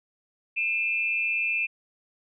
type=tone pair together; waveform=sine; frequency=2420 / 2636 Hz; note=D#7 / E7; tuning=-49 / -1 cents; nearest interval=minor second; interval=148 cents; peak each=-27 / -26 dBFS; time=0.56-1.67 s; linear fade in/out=20 ms; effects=none